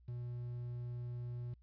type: tone with quantisation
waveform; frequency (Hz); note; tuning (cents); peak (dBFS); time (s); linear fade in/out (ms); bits
triangle; 121.2; B2; -32; -38; 0.08-1.54; 5; 11
effects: added 60 Hz sine -61 dBFS peak until 1.62 s + resampled to 11025 Hz